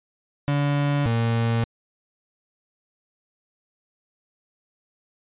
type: tone pair in turn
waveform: 35% pulse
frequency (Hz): 143.6 / 115.39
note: D3 / A#2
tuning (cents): -39 / -17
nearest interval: major third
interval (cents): 378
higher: first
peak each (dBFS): -18 / -18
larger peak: neither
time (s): 0.48-1.06 / 1.06-1.64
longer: neither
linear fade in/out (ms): 0
effects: resampled to 8000 Hz